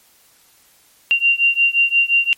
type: beating tone pair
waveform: sine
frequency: 2767 / 2772.7 Hz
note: F7 / F7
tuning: -17 / -13 cents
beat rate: 5.7 Hz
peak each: -15 / -16 dBFS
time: 1.11-2.33 s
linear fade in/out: 0 ms
effects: white hiss -53 dBFS RMS until 2.37 s + MP3 64 kbps